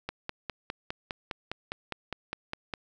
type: click train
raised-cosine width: 0.3 ms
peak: -17 dBFS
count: 14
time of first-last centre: 0.09-2.738 s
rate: 4.91 Hz
effects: none